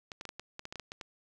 clicks, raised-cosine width 0.2 ms, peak -24 dBFS, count 12, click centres 0.118 / 0.211 / 0.253 / 0.291 / 0.396 / 0.594 / 0.654 / 0.725 / 0.757 / 0.797 / 0.919 / 1.012 s, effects none

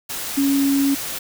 sine tone in noise, 277.2 Hz, C#4, in tune, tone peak -15 dBFS, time 0.37-0.95 s, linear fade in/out 10 ms, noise white, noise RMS -28 dBFS, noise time 0.09-1.19 s, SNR +10 dB, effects none

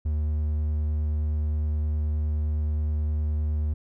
triangle tone, 75.8 Hz, D#2, 45 cents flat, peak -21 dBFS, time 0.05-3.74 s, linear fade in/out 10 ms, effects none

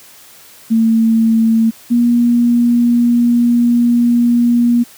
sine tone pair in turn, 225.3 / 238.7 Hz, A3 / A#3, +41 / +41 cents, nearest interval minor second, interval 100 cents, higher second, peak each -8 / -8 dBFS, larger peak neither, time 0.7-1.71 / 1.9-4.84 s, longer second, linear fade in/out 20 ms, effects white hiss -41 dBFS RMS until 4.97 s + high-pass 80 Hz 12 dB/octave

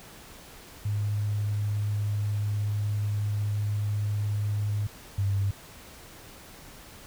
sine tone pair in turn, 103.83 / 98.89 Hz, G#2 / G2, 0 / +16 cents, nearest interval minor second, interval 84 cents, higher first, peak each -25 / -23 dBFS, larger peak second, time 0.85-4.87 / 5.18-5.51 s, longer first, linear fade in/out 5 ms, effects pink hiss -48 dBFS RMS until 7.06 s

